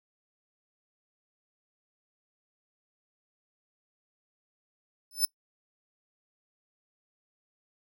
15% pulse tone with exponential growth, 5274 Hz, E8, in tune, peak -13 dBFS, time 5.11-5.25 s, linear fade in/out 1 ms, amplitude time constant 30 ms, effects noise-tail reverb RT60 0.1 s tail -24 dB re dry

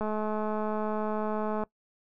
click train, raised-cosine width 1 ms, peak -19 dBFS, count 349, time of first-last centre 0.01-1.636 s, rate 214 Hz, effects noise-tail reverb RT60 0.1 s tail -22 dB re dry

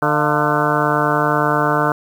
harmonic tone with a mistuned harmonic, 149.7 Hz, D3, 33 cents sharp, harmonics 1 / 2 / 3 / 4 / 5 / 6 / 7 / 8 / 9 / 10, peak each -23 / -23 / -23 / -23 / -23 / -23 / -23 / -23 / -23 / -23 dBFS, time 0.02-1.92 s, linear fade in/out 2 ms, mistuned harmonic 5, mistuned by -98 cents, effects 7-bit

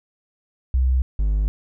sine / triangle tone pair in turn, 64.3 / 51.03 Hz, C2 / G#1, -30 / -30 cents, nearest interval major third, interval 400 cents, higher first, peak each -15 dBFS, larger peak neither, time 0.74-1.02 / 1.19-1.48 s, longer second, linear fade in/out 0 ms, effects none

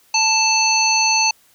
harmonic tone, 880 Hz, A5, in tune, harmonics 1 / 3 / 5 / 7, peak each -19 / -19 / -19 / -19 dBFS, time 0.14-1.31 s, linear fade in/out 5 ms, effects white hiss -55 dBFS RMS until 1.54 s

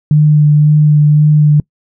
sine tone with vibrato, 150 Hz, D3, 37 cents sharp, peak -4 dBFS, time 0.11-1.6 s, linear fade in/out 2 ms, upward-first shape sine, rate 1.9 Hz, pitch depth 15 cents each way, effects noise-tail reverb RT60 0.1 s tail -25 dB re dry

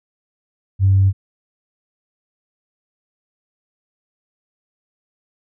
sine tone, 96.7 Hz, G2, 23 cents flat, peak -9 dBFS, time 0.79-1.13 s, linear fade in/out 50 ms, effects tanh soft clip ceiling -5 dBFS

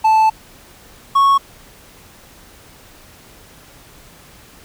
triangle tone pair in turn, 877 / 1105 Hz, A5 / C#6, -6 / -6 cents, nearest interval major third, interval 400 cents, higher second, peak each -7 dBFS, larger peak neither, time 0.04-0.3 / 1.15-1.38 s, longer first, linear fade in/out 10 ms, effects pink hiss -44 dBFS RMS until 4.64 s

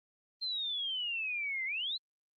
sine exponential two-way sweep, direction down then up, 4186 to 2038 to 4186 Hz, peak -33 dBFS, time 0.41-1.98 s, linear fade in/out 20 ms, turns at 1.65 s, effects Opus 24 kbps

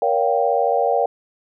sine chord, G half-diminished seventh, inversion first, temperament just, 470.4 / 564.5 / 705.6 / 784 Hz, Bb4 / Db5 / F5 / G5, +16 / +31 / +18 / 0 cents, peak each -21 dBFS, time 0.02-1.06 s, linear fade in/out 2 ms, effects none

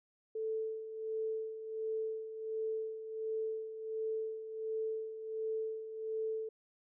sine tone with tremolo, 440.6 Hz, A4, 2 cents sharp, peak -33 dBFS, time 0.35-6.49 s, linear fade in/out 5 ms, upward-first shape sine, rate 1.4 Hz, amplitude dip 65%, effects none

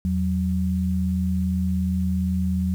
sine tone pair together, 82.5 / 185.21 Hz, E2 / F#3, +2 / +2 cents, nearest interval octave + major second, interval 1400 cents, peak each -24 / -22 dBFS, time 0.05-2.74 s, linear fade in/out 0 ms, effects 8-bit

